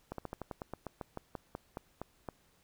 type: slowing click train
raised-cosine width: 1 ms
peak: -25 dBFS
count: 16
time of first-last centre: 0.12-2.288 s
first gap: 63 ms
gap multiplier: 1.11
effects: pink hiss -69 dBFS RMS until 2.63 s